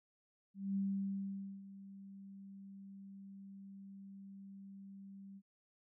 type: tone with ADSR envelope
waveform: sine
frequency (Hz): 196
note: G3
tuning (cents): 0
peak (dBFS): -33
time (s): 0.54-5.42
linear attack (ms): 220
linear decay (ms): 860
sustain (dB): -17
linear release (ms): 53
effects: none